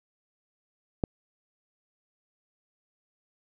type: click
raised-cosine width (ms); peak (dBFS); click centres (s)
2; -12; 1.038
effects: none